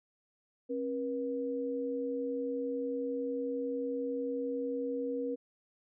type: tone pair together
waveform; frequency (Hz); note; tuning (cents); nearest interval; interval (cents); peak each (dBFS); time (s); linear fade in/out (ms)
sine; 270 / 481.1; C#4 / B4; -45 / -45; minor seventh; 1000; -36 / -34; 0.69-5.36; 20
effects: none